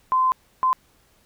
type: tone bursts at uneven times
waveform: sine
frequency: 1032 Hz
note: C6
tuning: 24 cents flat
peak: -16 dBFS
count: 2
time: 0.12-0.32 / 0.63-0.73 s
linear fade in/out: 0 ms
effects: pink hiss -60 dBFS RMS until 1.25 s